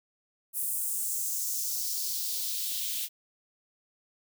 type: noise with high-pass filter sweep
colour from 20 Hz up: blue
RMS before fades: -32 dBFS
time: 0.53-3.09 s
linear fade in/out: 50 ms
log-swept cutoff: 10000 to 2900 Hz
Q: 2.2
effects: none